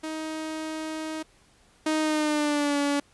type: tone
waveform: sawtooth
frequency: 314.6 Hz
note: D#4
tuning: 19 cents sharp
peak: -27 dBFS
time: 0.03-1.23 s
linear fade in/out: 10 ms
type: tone with pitch glide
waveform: sawtooth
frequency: 311.6 to 285.7 Hz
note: D#4 to D4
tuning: +3 to -48 cents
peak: -19 dBFS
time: 1.86-3 s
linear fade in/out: 5 ms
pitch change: -151 cents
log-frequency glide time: 2.01-2.78 s
effects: pink hiss -60 dBFS RMS until 3.13 s + resampled to 24000 Hz